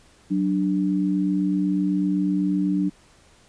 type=tone pair together; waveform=sine; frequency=186.7 / 294.7 Hz; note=F#3 / D4; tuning=+16 / +6 cents; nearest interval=minor sixth; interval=790 cents; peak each=-22 dBFS; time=0.3-2.9 s; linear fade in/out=20 ms; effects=pink hiss -55 dBFS RMS until 3.48 s + resampled to 22050 Hz